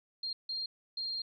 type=tone bursts at uneven times; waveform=sine; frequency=4207 Hz; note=C8; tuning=9 cents sharp; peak=-34 dBFS; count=3; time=0.23-0.33 / 0.49-0.66 / 0.97-1.22 s; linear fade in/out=5 ms; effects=none